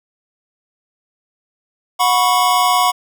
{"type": "chord", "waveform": "square", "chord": "F# suspended fourth", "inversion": "none", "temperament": "equal with one note detuned", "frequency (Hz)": [727.3, 987.8, 1108.7], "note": ["F#5", "B5", "C#6"], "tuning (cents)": [-30, 0, 0], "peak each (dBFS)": -17, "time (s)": [1.99, 2.92], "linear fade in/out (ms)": 20, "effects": []}